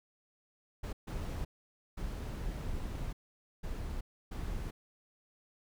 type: noise bursts at uneven times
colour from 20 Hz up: brown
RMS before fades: -38 dBFS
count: 5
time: 0.83-0.93 / 1.07-1.45 / 1.97-3.13 / 3.63-4.01 / 4.31-4.71 s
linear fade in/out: 10 ms
effects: none